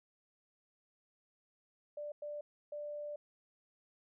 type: tone bursts at uneven times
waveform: sine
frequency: 590 Hz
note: D5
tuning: 8 cents sharp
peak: -40 dBFS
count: 3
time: 1.97-2.12 / 2.22-2.41 / 2.72-3.16 s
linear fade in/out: 5 ms
effects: none